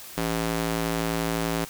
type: tone with high-pass filter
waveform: square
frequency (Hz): 55.8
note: A1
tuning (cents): +25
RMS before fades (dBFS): -27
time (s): 0.17-1.65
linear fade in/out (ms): 5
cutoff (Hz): 180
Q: 0.68
effects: white hiss -42 dBFS RMS until 1.69 s